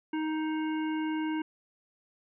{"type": "harmonic tone", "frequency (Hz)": 312.5, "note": "D#4", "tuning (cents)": 8, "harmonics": [1, 3, 5, 7, 9], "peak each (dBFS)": [-29, -39, -43, -46, -48], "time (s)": [0.13, 1.42], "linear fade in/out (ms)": 5, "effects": []}